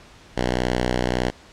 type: tone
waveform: 5% pulse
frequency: 61.74 Hz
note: B1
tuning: in tune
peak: -9 dBFS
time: 0.36-1.31 s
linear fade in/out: 20 ms
effects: pink hiss -48 dBFS RMS until 1.52 s + low-pass 6000 Hz 12 dB/octave